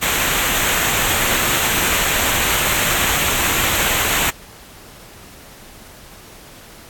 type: noise with comb filter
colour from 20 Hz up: pink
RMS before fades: -18 dBFS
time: 0.01-4.31 s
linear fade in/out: 20 ms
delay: 0.2 ms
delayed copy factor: -0.6
effects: pink hiss -41 dBFS RMS until 6.89 s + AAC 64 kbps